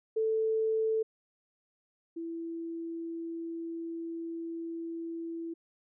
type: tone pair in turn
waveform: sine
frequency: 441.5 / 332.2 Hz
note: A4 / E4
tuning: +6 / +13 cents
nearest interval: perfect fourth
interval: 493 cents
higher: first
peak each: -26 / -35 dBFS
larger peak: first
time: 0.16-1.03 / 2.16-5.54 s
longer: second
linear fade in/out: 10 ms
effects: none